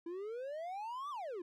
triangle exponential two-way sweep, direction up then down, 329.6 to 1201 to 329.6 Hz, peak -38 dBFS, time 0.06-1.42 s, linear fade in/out 5 ms, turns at 1.1 s, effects none

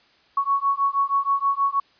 sine beating tone pair, 1108.7 / 1115 Hz, C#6 / C#6, 0 / +10 cents, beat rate 6.3 Hz, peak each -22 dBFS, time 0.37-1.8 s, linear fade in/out 5 ms, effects white hiss -58 dBFS RMS until 1.99 s + resampled to 11025 Hz

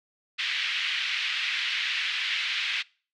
pink band-pass noise, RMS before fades -29 dBFS, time 0.38-2.83 s, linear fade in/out 20 ms, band 2000 to 3600 Hz, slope 24 dB/octave, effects noise-tail reverb RT60 0.4 s tail -24 dB re dry

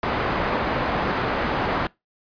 white low-pass noise, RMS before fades -24 dBFS, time 0.03-1.87 s, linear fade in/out 2 ms, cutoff 1200 Hz, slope 12 dB/octave, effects noise-tail reverb RT60 0.2 s tail -22 dB re dry + resampled to 11025 Hz

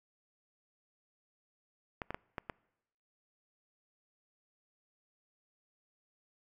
clicks, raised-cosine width 0.5 ms, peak -22 dBFS, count 5, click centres 2.018 / 2.106 / 2.145 / 2.382 / 2.498 s, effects noise-tail reverb RT60 0.9 s tail -25 dB re dry

